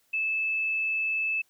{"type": "tone", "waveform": "sine", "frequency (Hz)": 2619, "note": "E7", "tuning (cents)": -12, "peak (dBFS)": -25, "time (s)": [0.13, 1.42], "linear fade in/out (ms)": 10, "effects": ["white hiss -68 dBFS RMS until 1.49 s"]}